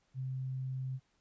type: tone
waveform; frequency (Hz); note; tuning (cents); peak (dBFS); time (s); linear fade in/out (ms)
sine; 130.81; C3; 0; -35; 0.14-1; 50
effects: pink hiss -75 dBFS RMS until 1.2 s + resampled to 16000 Hz

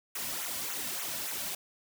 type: noise with flanger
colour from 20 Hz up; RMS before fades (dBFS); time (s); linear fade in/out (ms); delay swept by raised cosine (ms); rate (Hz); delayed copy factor
white; -36; 0.15-1.55; 5; 0.2 to 2.5; 3.5; -0.8
effects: none

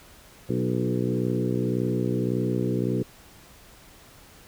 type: harmonic tone with a mistuned harmonic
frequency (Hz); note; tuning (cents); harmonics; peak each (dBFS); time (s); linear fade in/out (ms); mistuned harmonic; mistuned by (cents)
61.74; B1; 0; 2 / 3 / 4 / 5 / 6 / 7 / 8; -28 / -29 / -30 / -31 / -31 / -33 / -36; 0.49-3.03; 5; 6; -18
effects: pink hiss -51 dBFS RMS until 4.47 s

